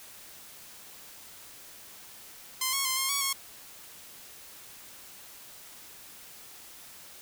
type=tone with pitch steps; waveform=5% pulse; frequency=1039 / 1096 / 1044 / 1067 / 1123 / 1090 Hz; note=C6 / C#6 / C6 / C6 / C#6 / C#6; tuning=-12 / -20 / -4 / +34 / +22 / -29 cents; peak=-15 dBFS; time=2.61-3.33 s; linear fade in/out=5 ms; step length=120 ms; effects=white hiss -49 dBFS RMS until 7.21 s